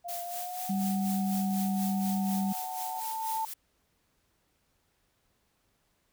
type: tone with pitch glide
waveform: sine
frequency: 697 to 742.7 Hz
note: F5 to F#5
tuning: -4 to +6 cents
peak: -36 dBFS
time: 0.04-3.01 s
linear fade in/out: 20 ms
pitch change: +110 cents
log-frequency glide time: 0.23-0.72 s
type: noise with tremolo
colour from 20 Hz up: blue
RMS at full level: -38 dBFS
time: 0.08-3.54 s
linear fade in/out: 10 ms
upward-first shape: sine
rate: 4.1 Hz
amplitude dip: 60%
type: tone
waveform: sine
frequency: 196 Hz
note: G3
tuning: in tune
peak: -27 dBFS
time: 0.69-2.53 s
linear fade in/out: 10 ms
type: tone with exponential growth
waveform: sine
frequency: 890 Hz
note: A5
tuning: 20 cents sharp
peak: -28 dBFS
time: 0.87-3.45 s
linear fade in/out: 2 ms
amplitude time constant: 560 ms
effects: pink hiss -73 dBFS RMS until 6.12 s